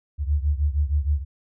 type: beating tone pair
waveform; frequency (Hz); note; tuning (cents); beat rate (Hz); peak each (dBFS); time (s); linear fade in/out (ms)
sine; 71.1 / 77.5; C#2 / D#2; +45 / -6; 6.4; -21 / -24; 0.18-1.25; 50
effects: none